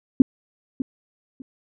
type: tone with echo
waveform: sine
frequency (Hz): 260.8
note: C4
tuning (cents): -5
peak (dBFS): -6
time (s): 0.2-0.22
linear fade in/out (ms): 2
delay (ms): 600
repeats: 2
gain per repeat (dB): -14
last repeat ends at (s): 1.42
effects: none